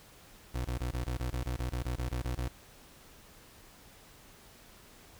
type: tone bursts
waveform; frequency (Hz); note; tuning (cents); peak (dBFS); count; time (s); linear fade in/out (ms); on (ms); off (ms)
30% pulse; 61.74; B1; 0; -29; 15; 0.54-2.484; 10; 110; 21
effects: pink hiss -56 dBFS RMS until 5.19 s